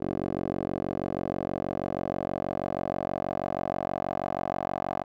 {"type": "tone with band-pass filter sweep", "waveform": "10% pulse", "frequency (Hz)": 46.25, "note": "F#1", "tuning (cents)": 0, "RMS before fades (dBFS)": -31, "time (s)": [0, 5.04], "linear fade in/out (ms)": 20, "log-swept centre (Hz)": [420, 750], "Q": 2.5, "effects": []}